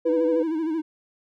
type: tone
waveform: sine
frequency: 493.9 Hz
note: B4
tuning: in tune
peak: -20 dBFS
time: 0.05-0.43 s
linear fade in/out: 10 ms
type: tone with vibrato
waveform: triangle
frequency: 320 Hz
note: D#4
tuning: 49 cents sharp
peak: -21 dBFS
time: 0.05-0.82 s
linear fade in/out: 20 ms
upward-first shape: sine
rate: 13 Hz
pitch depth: 75 cents each way
effects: none